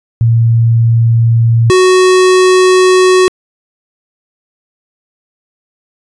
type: tone pair in turn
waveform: sine / square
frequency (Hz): 115.4 / 370.3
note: A#2 / F#4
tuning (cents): -17 / +1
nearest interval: octave + minor sixth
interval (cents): 2018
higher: second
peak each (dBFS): -5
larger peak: neither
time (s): 0.21-1.7 / 1.7-3.28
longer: second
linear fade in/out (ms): 0
effects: resampled to 22050 Hz